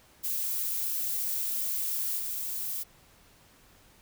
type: noise with level steps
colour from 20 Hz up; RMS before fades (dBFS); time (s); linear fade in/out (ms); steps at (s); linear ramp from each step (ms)
violet; -31 / -34; 0.23-2.84; 20; 2.19; 2
effects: pink hiss -59 dBFS RMS until 4.01 s